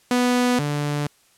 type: tone pair in turn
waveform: sawtooth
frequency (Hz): 246.9 / 146.41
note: B3 / D3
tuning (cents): 0 / -5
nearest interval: major sixth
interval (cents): 905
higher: first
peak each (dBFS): -13 / -18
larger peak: first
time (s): 0.11-0.59 / 0.59-1.07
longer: neither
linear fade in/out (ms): 2
effects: white hiss -58 dBFS RMS until 1.37 s + low-pass 11000 Hz 12 dB/octave